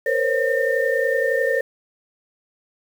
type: tone cluster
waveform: sine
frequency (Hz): 464.6 / 517 / 548 / 1813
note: A#4 / C5 / C#5 / A#6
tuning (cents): -6 / -21 / -20 / -49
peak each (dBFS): -23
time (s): 0.06-1.61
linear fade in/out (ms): 5
effects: 7-bit